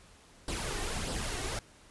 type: noise with flanger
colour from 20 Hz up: pink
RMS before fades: -35 dBFS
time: 0.48-1.59 s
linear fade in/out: 2 ms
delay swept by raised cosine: 0.22 to 2.72 ms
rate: 1.6 Hz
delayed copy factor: +0.55
effects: pink hiss -58 dBFS RMS until 1.9 s + resampled to 24000 Hz